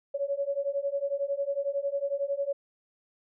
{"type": "beating tone pair", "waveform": "sine", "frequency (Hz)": [554.4, 565.4], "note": ["C#5", "C#5"], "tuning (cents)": [0, 34], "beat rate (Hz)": 11, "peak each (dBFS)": [-31, -30], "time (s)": [0.14, 2.53], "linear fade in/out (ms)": 10, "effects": []}